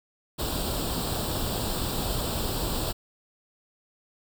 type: noise with comb filter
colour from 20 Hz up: pink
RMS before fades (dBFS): -29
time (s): 0.38-2.93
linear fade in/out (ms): 20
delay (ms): 0.24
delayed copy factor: +0.75
effects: none